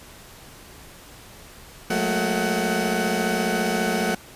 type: tone cluster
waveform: 20% pulse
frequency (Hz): 181.9 / 213.2 / 227.8 / 748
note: F#3 / G#3 / A#3 / F#5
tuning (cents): -29 / +46 / -40 / +19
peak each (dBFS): -22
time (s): 1.9-4.15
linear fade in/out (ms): 5
effects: pink hiss -45 dBFS RMS until 4.35 s + resampled to 32000 Hz